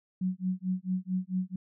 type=tone with tremolo; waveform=sine; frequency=185 Hz; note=F#3; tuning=in tune; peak=-25 dBFS; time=0.21-1.56 s; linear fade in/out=5 ms; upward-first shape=sine; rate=4.5 Hz; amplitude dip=100%; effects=none